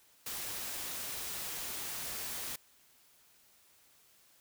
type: noise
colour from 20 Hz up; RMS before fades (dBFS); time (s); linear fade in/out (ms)
white; -40; 0.26-2.56; 5
effects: white hiss -65 dBFS RMS until 4.4 s